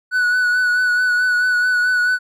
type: tone with vibrato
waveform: triangle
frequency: 1480 Hz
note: F#6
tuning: in tune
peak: -12 dBFS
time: 0.11-2.19 s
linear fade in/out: 50 ms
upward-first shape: sine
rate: 4.6 Hz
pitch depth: 25 cents each way
effects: none